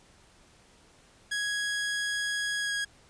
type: tone with pitch glide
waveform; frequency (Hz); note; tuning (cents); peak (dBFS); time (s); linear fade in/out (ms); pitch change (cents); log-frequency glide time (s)
sawtooth; 1661.2 to 1648.8; G#6 to G#6; 0 to -13; -25; 1.31-2.85; 10; -13; 2.59-2.73
effects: pink hiss -59 dBFS RMS until 3.09 s + resampled to 22050 Hz